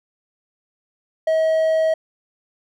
triangle tone, 639 Hz, D#5, 46 cents sharp, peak -13 dBFS, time 1.27-1.94 s, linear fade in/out 5 ms, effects none

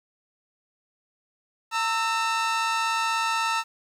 sawtooth tone pair together, 910.1 / 1317 Hz, A#5 / E6, -42 / -2 cents, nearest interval tritone, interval 640 cents, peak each -22 dBFS, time 1.71-3.64 s, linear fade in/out 50 ms, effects low-pass 7000 Hz 12 dB/octave + 9-bit

